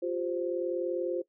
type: chord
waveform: sine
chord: F suspended second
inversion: none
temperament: equal with one note detuned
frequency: 351.9 / 392 / 523.3 Hz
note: F4 / G4 / C5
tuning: +13 / 0 / 0 cents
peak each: -31 / -37 / -33 dBFS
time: 0.02-1.22 s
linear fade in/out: 10 ms
effects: noise-tail reverb RT60 0.1 s tail -18 dB re dry